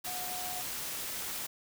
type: tone in noise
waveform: sine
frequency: 727 Hz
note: F#5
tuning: 31 cents flat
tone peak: -41 dBFS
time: 0.06-0.62 s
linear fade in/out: 10 ms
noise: white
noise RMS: -38 dBFS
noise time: 0.04-1.47 s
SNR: -6 dB
effects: none